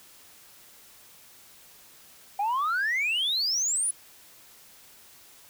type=exponential sweep; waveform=sine; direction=up; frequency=784 to 10240 Hz; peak=-22 dBFS; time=2.39-3.91 s; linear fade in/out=5 ms; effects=tanh soft clip ceiling -22 dBFS + white hiss -53 dBFS RMS until 5.49 s